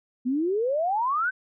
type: exponential sweep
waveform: sine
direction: up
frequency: 240 to 1568 Hz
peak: -22 dBFS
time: 0.25-1.31 s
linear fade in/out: 20 ms
effects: none